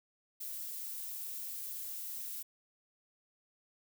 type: noise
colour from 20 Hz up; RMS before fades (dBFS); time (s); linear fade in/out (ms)
violet; -42; 0.4-2.43; 10
effects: none